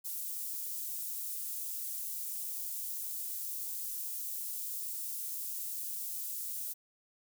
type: high-pass noise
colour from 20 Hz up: white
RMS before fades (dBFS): -39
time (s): 0.04-6.74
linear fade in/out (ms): 20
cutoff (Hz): 9400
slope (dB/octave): 12
effects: none